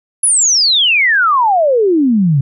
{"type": "exponential sweep", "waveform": "sine", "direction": "down", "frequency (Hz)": [10680, 130.81], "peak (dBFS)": -8, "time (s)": [0.23, 2.41], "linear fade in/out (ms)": 5, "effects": []}